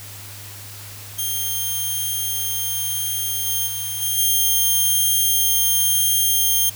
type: tone with level steps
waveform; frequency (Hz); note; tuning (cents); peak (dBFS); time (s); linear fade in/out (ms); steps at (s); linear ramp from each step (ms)
5% pulse; 3191; G7; +30; -13 / -11 / -16 / -11 / -7; 1.18-6.7; 10; 3.46 / 3.66 / 4.01 / 4.17; 20
effects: added 102 Hz sine -39 dBFS peak until 6.75 s + white hiss -38 dBFS RMS until 6.75 s